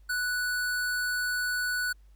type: tone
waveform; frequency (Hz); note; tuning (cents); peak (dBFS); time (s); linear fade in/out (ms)
square; 1480; F#6; 0; -28; 0.09-1.93; 10
effects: added 50 Hz sine -52 dBFS peak until 2.15 s + pink hiss -72 dBFS RMS until 2.15 s